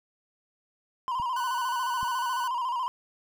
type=tone with vibrato; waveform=triangle; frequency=993 Hz; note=B5; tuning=9 cents sharp; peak=-25 dBFS; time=1.08-2.88 s; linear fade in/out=0 ms; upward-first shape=square; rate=14 Hz; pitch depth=73 cents each way
type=clicks; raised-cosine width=5 ms; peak=-30 dBFS; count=2; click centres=1.199 / 2.03 s
type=tone; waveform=sawtooth; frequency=1495 Hz; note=F#6; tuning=17 cents sharp; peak=-32 dBFS; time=1.36-2.48 s; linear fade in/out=5 ms
effects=none